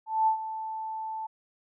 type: tone with ADSR envelope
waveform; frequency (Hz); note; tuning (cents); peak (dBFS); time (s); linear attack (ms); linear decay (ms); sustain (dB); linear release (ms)
sine; 880; A5; 0; -19; 0.06-1.27; 210; 99; -13; 11
effects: none